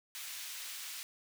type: high-pass noise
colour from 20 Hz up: pink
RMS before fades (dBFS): -44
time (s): 0.15-1.03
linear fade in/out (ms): 0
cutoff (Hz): 2400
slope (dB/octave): 12
effects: none